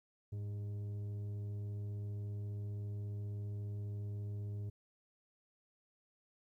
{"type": "tone with frequency modulation", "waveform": "sine", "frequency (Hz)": 103.8, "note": "G#2", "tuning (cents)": 0, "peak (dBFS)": -36, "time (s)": [0.32, 4.7], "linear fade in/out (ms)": 10, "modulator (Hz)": 304, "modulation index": 0.24, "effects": ["tanh soft clip ceiling -38 dBFS", "13-bit"]}